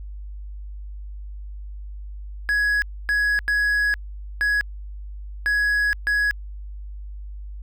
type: tone bursts at uneven times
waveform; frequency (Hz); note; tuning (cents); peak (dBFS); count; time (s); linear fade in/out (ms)
triangle; 1672; G#6; +11; -16; 6; 2.49-2.82 / 3.09-3.39 / 3.48-3.94 / 4.41-4.61 / 5.46-5.93 / 6.07-6.31; 0
effects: added 50 Hz sine -32 dBFS peak until 7.62 s